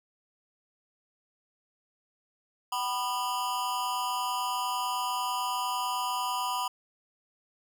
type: tone with amplitude modulation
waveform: square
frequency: 988 Hz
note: B5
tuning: in tune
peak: -25 dBFS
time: 2.72-6.68 s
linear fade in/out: 5 ms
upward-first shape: sine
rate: 229 Hz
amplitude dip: 100%
effects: none